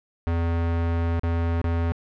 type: tone with dropouts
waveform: square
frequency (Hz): 84.1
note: E2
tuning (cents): +35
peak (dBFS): -22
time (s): 0.27-1.92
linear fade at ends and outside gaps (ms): 0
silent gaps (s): 1.195-1.234 / 1.615-1.642
effects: low-pass 2000 Hz 12 dB/octave